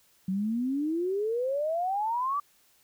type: exponential sweep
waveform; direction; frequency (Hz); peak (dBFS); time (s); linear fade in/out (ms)
sine; up; 183.3 to 1181; -26; 0.28-2.4; 5
effects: white hiss -64 dBFS RMS until 2.83 s